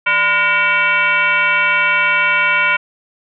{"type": "tone with frequency modulation", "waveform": "sine", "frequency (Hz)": 1855, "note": "A#6", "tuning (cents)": -9, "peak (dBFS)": -11, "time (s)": [0.06, 2.77], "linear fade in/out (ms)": 10, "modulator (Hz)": 421, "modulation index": 2, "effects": []}